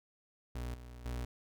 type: tone with level steps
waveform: 35% pulse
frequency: 60.8 Hz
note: B1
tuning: 26 cents flat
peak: -36 / -46 / -35 dBFS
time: 0.55-1.25 s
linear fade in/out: 5 ms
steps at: 0.74 / 1.05 s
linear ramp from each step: 5 ms
effects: none